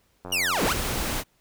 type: click train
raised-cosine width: 1 ms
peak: -23 dBFS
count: 40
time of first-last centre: 0.25-0.679 s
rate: 90.9 Hz
type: linear two-way sweep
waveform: sawtooth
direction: down then up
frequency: 2960 to 159.8 to 1616 Hz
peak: -19 dBFS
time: 0.32-0.73 s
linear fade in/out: 5 ms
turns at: 0.64 s
type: noise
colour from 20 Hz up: pink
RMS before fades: -28 dBFS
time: 0.56-1.24 s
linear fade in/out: 50 ms
effects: pink hiss -66 dBFS RMS until 1.4 s